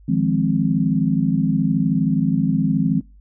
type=chord; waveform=sine; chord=F minor seventh; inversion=third; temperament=equal; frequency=155.56 / 174.61 / 207.7 / 261.6 Hz; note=Eb3 / F3 / Ab3 / C4; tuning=0 / 0 / 0 / 0 cents; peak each=-21 dBFS; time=0.08-3.01 s; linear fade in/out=10 ms; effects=noise-tail reverb RT60 0.3 s tail -23 dB re dry + added 50 Hz sine -44 dBFS peak until 3.2 s